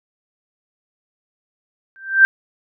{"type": "tone with exponential growth", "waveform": "sine", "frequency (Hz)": 1568, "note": "G6", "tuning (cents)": 0, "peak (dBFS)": -3, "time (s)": [1.96, 2.25], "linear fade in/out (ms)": 0, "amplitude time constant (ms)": 61, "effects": []}